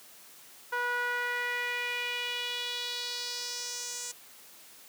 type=tone with band-pass filter sweep; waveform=sawtooth; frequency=486.8 Hz; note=B4; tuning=25 cents flat; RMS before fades=-34 dBFS; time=0.72-4.12 s; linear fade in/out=10 ms; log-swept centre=1300 to 7200 Hz; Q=2.9; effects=white hiss -53 dBFS RMS until 4.88 s + high-pass 150 Hz 12 dB/octave